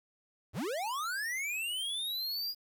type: linear sweep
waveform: square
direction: up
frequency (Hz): 62.2 to 4916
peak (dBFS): -34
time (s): 0.53-2.55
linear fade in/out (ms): 50
effects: 10-bit